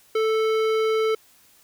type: tone with hard clipping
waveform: sine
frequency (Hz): 440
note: A4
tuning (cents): 0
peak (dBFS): -21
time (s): 0.15-1.15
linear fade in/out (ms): 5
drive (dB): 15
effects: white hiss -56 dBFS RMS until 1.63 s